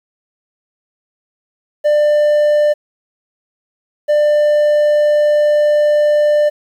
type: tone pair in turn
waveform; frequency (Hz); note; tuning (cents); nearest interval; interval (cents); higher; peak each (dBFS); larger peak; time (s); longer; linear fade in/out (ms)
triangle; 595 / 595; D5 / D5; +22 / +22; unison; 0; neither; -7; neither; 1.84-2.74 / 4.08-6.5; second; 20
effects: 8-bit